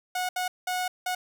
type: tone bursts at uneven times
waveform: sawtooth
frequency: 731 Hz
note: F#5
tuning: 21 cents flat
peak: -23 dBFS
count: 4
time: 0.15-0.29 / 0.36-0.48 / 0.67-0.88 / 1.06-1.15 s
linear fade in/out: 5 ms
effects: none